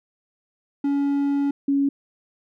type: tone pair in turn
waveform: triangle / sine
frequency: 281.9 / 278.8 Hz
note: C#4 / C#4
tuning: +29 / +10 cents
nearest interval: unison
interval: 19 cents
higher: first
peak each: -17 dBFS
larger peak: neither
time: 0.84-1.51 / 1.68-1.89 s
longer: first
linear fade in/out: 5 ms
effects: none